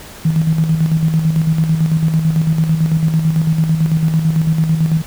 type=tone with tremolo; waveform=sine; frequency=160 Hz; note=D#3; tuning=49 cents sharp; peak=-9 dBFS; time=0.25-5.02 s; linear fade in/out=5 ms; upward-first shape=square; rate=9 Hz; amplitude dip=50%; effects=pink hiss -35 dBFS RMS until 5.06 s